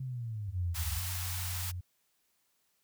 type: linear sweep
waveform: sine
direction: down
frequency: 134 to 63.4 Hz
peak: -35 dBFS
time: 0-0.99 s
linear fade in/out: 5 ms
type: tone with pitch glide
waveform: sine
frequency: 88.3 to 89.27 Hz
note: F2 to F2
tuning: +20 to +38 cents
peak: -36 dBFS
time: 0.48-1.81 s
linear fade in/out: 10 ms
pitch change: +18 cents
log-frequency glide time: 0.83-1.12 s
type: high-pass noise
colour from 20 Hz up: white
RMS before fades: -39 dBFS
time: 0.74-1.72 s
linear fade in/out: 20 ms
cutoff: 690 Hz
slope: 96 dB/octave
effects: white hiss -75 dBFS RMS until 2.83 s